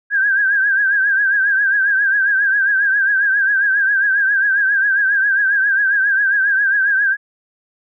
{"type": "tone with vibrato", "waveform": "sine", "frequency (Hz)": 1603, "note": "G6", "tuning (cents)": 38, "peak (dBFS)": -12, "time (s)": [0.1, 7.17], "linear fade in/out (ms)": 50, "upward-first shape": "triangle", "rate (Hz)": 7.4, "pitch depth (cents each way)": 94, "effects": []}